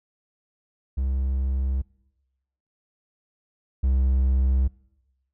triangle tone pair in turn, 66.2 / 65.4 Hz, C2 / C2, +21 / 0 cents, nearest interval unison, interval 21 cents, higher first, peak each -20 / -16 dBFS, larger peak second, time 0.97-1.82 / 3.83-4.68 s, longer neither, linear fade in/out 10 ms, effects noise-tail reverb RT60 1.0 s tail -24 dB re dry

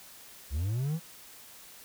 triangle linear sweep, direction up, 62.7 to 171.2 Hz, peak -26 dBFS, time 0.5-1 s, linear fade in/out 50 ms, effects white hiss -51 dBFS RMS until 1.84 s

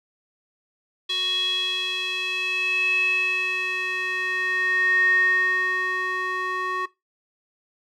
square tone with band-pass filter sweep, 370 Hz, F#4, in tune, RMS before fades -24 dBFS, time 1.09-6.86 s, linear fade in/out 10 ms, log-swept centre 3500 to 1400 Hz, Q 9.2, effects noise-tail reverb RT60 0.2 s tail -19 dB re dry

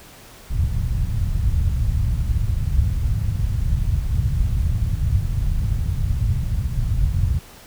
white low-pass noise, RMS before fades -20 dBFS, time 0.5-7.39 s, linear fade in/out 5 ms, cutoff 110 Hz, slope 24 dB/octave, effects pink hiss -44 dBFS RMS until 7.66 s

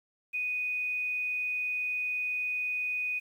sine tone, 2486 Hz, D#7, 2 cents flat, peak -29 dBFS, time 0.33-3.2 s, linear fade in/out 20 ms, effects 10-bit

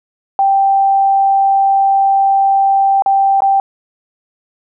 sine tone with dropouts, 784 Hz, G5, in tune, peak -8 dBFS, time 0.39-3.6 s, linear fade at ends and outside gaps 1 ms, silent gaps 3.022-3.061 / 3.405-3.42 s, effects none

